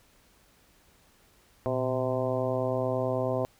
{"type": "harmonic tone with a mistuned harmonic", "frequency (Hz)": 129.1, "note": "C3", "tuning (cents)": -23, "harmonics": [1, 2, 3, 4, 5, 6, 7, 8], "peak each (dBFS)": [-33, -35, -34, -31, -31, -41, -41, -40], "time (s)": [1.66, 3.45], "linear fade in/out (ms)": 0, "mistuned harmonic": 1, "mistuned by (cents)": -130, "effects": ["pink hiss -62 dBFS RMS until 3.59 s"]}